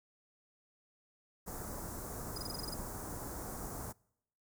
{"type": "band-stop noise", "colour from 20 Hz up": "pink", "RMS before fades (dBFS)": -43, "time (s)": [1.46, 3.93], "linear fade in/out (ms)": 20, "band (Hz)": [1400, 6400], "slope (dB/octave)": 24}
{"type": "tone bursts", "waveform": "35% pulse", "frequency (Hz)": 4978, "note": "D#8", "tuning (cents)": 0, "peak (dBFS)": -38, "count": 9, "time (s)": [2.36, 2.74], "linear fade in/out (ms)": 5, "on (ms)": 20, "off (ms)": 25}
{"effects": ["noise-tail reverb RT60 0.8 s tail -26 dB re dry"]}